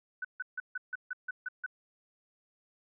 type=tone bursts; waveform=sine; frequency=1498 Hz; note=F#6; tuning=21 cents sharp; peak=-33 dBFS; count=9; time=0.22-1.663 s; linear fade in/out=5 ms; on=27 ms; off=150 ms; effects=none